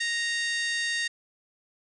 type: harmonic tone with a mistuned harmonic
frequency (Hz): 925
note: A#5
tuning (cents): -14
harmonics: 2 / 3 / 4 / 5 / 6 / 7 / 8 / 9 / 10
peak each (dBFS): -28 / -37 / -34 / -36 / -42 / -40 / -45 / -46 / -47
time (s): 0-1.08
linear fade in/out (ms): 10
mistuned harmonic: 2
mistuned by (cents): +16
effects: none